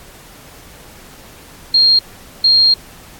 sine tone bursts at uneven times, 4224 Hz, C8, 16 cents sharp, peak -7 dBFS, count 2, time 1.74-1.99 / 2.44-2.74 s, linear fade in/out 5 ms, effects pink hiss -40 dBFS RMS until 3.19 s + AAC 64 kbps

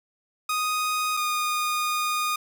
sawtooth tone pair in turn, 1245 / 1227.2 Hz, D#6 / D#6, +1 / -24 cents, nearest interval unison, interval 25 cents, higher first, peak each -20 dBFS, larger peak neither, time 0.49-1.17 / 1.17-2.36 s, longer second, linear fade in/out 5 ms, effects none

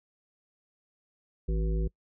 harmonic tone, 53.6 Hz, A1, 45 cents flat, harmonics 1 / 3 / 5 / 7 / 9, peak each -26 / -34 / -46 / -38 / -43 dBFS, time 1.48-1.88 s, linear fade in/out 10 ms, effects noise-tail reverb RT60 0.1 s tail -24 dB re dry

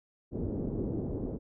white low-pass noise, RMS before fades -34 dBFS, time 0.31-1.39 s, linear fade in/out 50 ms, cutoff 400 Hz, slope 24 dB/octave, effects none

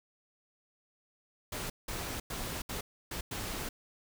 pink noise bursts at uneven times, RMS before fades -38 dBFS, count 6, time 1.52-1.7 / 1.88-2.2 / 2.3-2.62 / 2.69-2.81 / 3.11-3.21 / 3.31-3.69 s, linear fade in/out 5 ms, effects none

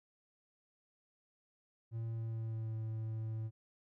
triangle tone with pitch glide, 113.9 to 110.79 Hz, A#2 to A2, -40 to +12 cents, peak -35 dBFS, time 1.91-3.51 s, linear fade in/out 50 ms, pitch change -48 cents, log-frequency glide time 2.08-2.76 s, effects none

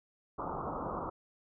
white low-pass noise, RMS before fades -38 dBFS, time 0.38-1.1 s, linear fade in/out 10 ms, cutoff 1300 Hz, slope 96 dB/octave, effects none

